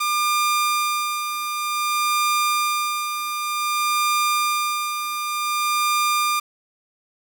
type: tone with tremolo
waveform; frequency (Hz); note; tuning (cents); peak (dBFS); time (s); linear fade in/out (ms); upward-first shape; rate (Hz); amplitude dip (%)
sawtooth; 1200; D6; +37; -14; 0-6.4; 10; sine; 0.54; 55
effects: 7-bit